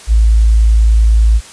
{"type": "tone", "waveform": "sine", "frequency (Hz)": 55, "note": "A1", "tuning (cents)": 0, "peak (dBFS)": -5, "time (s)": [0.07, 1.41], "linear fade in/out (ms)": 50, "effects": ["white hiss -35 dBFS RMS until 1.52 s", "resampled to 22050 Hz"]}